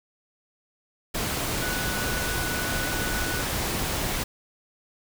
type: tone in noise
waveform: sine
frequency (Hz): 1480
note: F#6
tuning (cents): 0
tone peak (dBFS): -32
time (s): 1.61-3.43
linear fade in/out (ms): 10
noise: pink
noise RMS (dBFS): -28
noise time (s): 1.14-4.24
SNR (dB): -7
effects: none